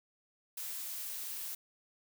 blue noise, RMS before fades -41 dBFS, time 0.57-1.55 s, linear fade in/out 5 ms, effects none

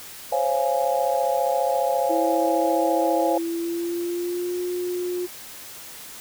sine chord, Db major seventh, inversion third, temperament just, 519.7 / 554.4 / 693 / 831.5 Hz, C5 / Db5 / F5 / Ab5, -12 / 0 / -14 / +2 cents, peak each -25 dBFS, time 0.32-3.38 s, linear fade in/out 5 ms
sine tone with pitch glide, 329.6 to 357.4 Hz, E4 to F4, 0 to +40 cents, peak -24 dBFS, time 2.09-5.27 s, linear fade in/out 20 ms, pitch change +140 cents, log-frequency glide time 3.19-4.59 s
effects white hiss -40 dBFS RMS until 6.2 s

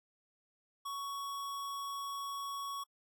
square tone, 1116 Hz, C#6, 11 cents sharp, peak -39 dBFS, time 0.85-2.84 s, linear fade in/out 10 ms, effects AAC 64 kbps

